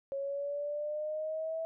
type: exponential sweep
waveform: sine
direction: up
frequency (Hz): 548 to 654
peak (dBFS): -33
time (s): 0.12-1.65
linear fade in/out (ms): 0
effects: none